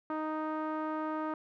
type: tone with low-pass filter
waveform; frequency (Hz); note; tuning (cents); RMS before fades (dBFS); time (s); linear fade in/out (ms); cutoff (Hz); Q
sawtooth; 310.9; D#4; -1; -35; 0.1-1.34; 2; 1200; 2.6
effects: none